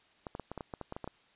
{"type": "clicks", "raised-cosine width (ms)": 1, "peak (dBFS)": -25, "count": 12, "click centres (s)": [0.268, 0.351, 0.397, 0.516, 0.577, 0.608, 0.738, 0.813, 0.924, 0.965, 1.043, 1.076], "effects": ["white hiss -65 dBFS RMS until 1.35 s", "resampled to 8000 Hz"]}